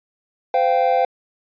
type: chord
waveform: triangle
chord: C suspended fourth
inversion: none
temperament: equal with one note detuned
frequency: 514.6 / 698.5 / 784 Hz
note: C5 / F5 / G5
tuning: -29 / 0 / 0 cents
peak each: -17 dBFS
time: 0.54-1.05 s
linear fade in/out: 2 ms
effects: resampled to 11025 Hz